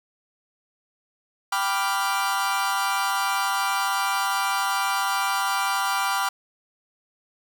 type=chord; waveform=40% pulse; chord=G dominant seventh; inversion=none; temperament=equal; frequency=784 / 987.8 / 1174.7 / 1396.9 Hz; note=G5 / B5 / D6 / F6; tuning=0 / 0 / 0 / 0 cents; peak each=-27 dBFS; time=1.52-6.29 s; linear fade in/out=5 ms; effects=none